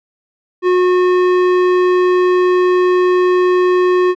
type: tone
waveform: square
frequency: 363 Hz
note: F#4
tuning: 33 cents flat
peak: -10 dBFS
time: 0.62-4.15 s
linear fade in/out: 50 ms
effects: low-pass 2000 Hz 12 dB/octave